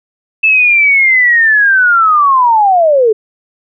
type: linear sweep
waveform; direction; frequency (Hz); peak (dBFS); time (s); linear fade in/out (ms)
sine; down; 2637 to 415.3; -5; 0.43-3.13; 10
effects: none